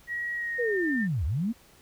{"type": "tone with pitch glide", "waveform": "sine", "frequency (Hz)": [1907, 1803.1], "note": ["A#6", "A6"], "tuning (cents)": [39, 42], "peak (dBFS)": -29, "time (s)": [0.07, 1.08], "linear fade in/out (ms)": 50, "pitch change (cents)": -97, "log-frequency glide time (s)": [0.35, 0.82]}
{"type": "linear two-way sweep", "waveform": "sine", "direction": "down then up", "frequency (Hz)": [503, 65.1, 245.3], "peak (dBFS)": -25, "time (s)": [0.58, 1.53], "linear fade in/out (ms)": 20, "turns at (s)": 1.25}
{"effects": ["pink hiss -57 dBFS RMS until 1.81 s"]}